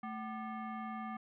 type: tone with frequency modulation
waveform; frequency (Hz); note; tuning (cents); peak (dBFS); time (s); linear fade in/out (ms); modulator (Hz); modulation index
sine; 220; A3; 0; -39; 0.03-1.17; 5; 977; 1.2
effects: none